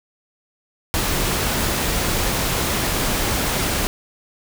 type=noise; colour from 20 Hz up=pink; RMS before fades=-21 dBFS; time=0.94-3.87 s; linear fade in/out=0 ms; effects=none